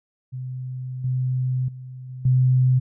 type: tone with level steps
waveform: sine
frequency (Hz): 128.1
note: C3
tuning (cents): -36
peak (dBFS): -28 / -20 / -34 / -32 / -14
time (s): 0.32-2.8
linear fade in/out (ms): 20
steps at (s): 1.04 / 1.68 / 2.09 / 2.25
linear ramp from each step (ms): 5
effects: none